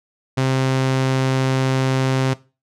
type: tone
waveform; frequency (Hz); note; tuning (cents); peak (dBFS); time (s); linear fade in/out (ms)
sawtooth; 131.9; C3; +14; -12; 0.37-2.34; 10
effects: noise-tail reverb RT60 0.3 s tail -19 dB re dry + low-pass 7000 Hz 12 dB/octave